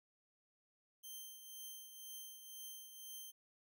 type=tone with tremolo; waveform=5% pulse; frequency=3136 Hz; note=G7; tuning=in tune; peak=-39 dBFS; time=1.03-3.32 s; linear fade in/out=20 ms; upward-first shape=triangle; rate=2 Hz; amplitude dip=60%; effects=none